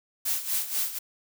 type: noise with tremolo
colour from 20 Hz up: blue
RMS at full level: -26 dBFS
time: 0.25-0.99 s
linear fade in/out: 10 ms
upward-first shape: sine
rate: 4.1 Hz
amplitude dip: 75%
effects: none